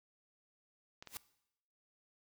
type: clicks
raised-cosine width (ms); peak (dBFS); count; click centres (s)
0.2; -31; 2; 1.025 / 1.073
type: noise with exponential growth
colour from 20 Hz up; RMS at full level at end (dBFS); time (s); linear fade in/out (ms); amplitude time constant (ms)
white; -40; 1.06-1.17; 0; 23
effects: noise-tail reverb RT60 0.8 s tail -19 dB re dry